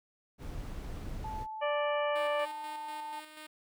brown noise, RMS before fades -40 dBFS, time 0.38-1.47 s, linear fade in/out 50 ms
sine tone with pitch glide, 871 to 889.8 Hz, A5 to A5, -18 to +19 cents, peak -38 dBFS, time 1.24-3.2 s, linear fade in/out 5 ms, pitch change +37 cents, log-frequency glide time 1.95-2.72 s
harmonic tone, 587 Hz, D5, 1 cent flat, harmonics 1 / 2 / 3 / 4 / 5, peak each -30 / -36 / -40 / -42 / -44 dBFS, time 1.61-2.46 s, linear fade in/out 20 ms
5% pulse tone with tremolo, 307.6 Hz, D#4, 20 cents flat, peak -34 dBFS, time 2.15-3.47 s, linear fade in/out 10 ms, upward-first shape square, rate 4.1 Hz, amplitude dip 45%
effects none

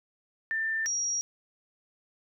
sine tone pair in turn, 1786 / 5685 Hz, A6 / F8, +25 / +30 cents, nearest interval octave + minor sixth, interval 2005 cents, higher second, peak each -27 dBFS, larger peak neither, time 0.51-0.86 / 0.86-1.21 s, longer neither, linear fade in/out 0 ms, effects none

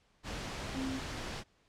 sine tone in noise, 264.7 Hz, C4, 20 cents sharp, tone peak -35 dBFS, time 0.73-1.01 s, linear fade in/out 50 ms, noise pink, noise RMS -40 dBFS, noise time 0.23-1.44 s, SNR +2 dB, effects pink hiss -70 dBFS RMS until 1.68 s + low-pass 6000 Hz 12 dB/octave

